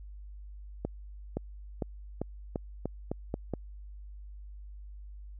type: accelerating click train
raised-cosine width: 2 ms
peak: -18 dBFS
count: 9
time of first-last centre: 0.85-3.537 s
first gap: 520 ms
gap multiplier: 0.87
effects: added 50 Hz sine -43 dBFS peak until 5.39 s